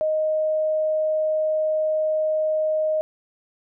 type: tone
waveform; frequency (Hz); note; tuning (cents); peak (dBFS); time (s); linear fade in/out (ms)
sine; 622.3; D#5; 0; -19; 0.01-3.01; 0
effects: none